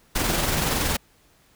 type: noise with amplitude modulation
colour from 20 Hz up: pink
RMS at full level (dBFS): -22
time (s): 0.15-0.97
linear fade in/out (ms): 10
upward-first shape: sine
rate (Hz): 21.4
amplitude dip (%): 35
effects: pink hiss -59 dBFS RMS until 1.55 s